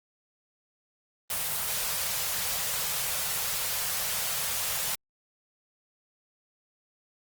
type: band-stop noise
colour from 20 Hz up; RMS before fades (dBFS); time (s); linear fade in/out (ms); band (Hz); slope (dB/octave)
white; -30; 1.3-4.95; 2; 190 to 440; 48
effects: Opus 24 kbps